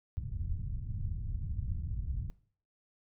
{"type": "low-pass noise", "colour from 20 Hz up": "white", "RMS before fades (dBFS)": -36, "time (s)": [0.17, 2.3], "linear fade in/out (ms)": 0, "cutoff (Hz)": 110, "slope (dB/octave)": 24, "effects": ["noise-tail reverb RT60 0.5 s tail -20 dB re dry"]}